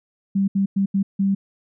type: tone bursts at uneven times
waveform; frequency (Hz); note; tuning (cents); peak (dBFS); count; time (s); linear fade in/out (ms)
sine; 196; G3; 0; -16; 5; 0.35-0.48 / 0.55-0.66 / 0.76-0.86 / 0.94-1.03 / 1.19-1.35; 10
effects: none